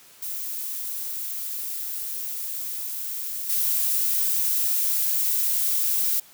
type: noise with level steps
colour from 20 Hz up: violet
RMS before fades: -31 / -23 dBFS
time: 0.22-6.2 s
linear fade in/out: 5 ms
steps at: 3.49 s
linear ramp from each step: 10 ms
effects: white hiss -51 dBFS RMS until 6.33 s + high-pass 100 Hz 12 dB/octave